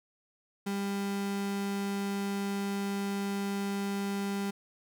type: tone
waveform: 35% pulse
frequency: 199.1 Hz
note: G3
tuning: 27 cents sharp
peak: -29 dBFS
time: 0.66-4.51 s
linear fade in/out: 10 ms
effects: none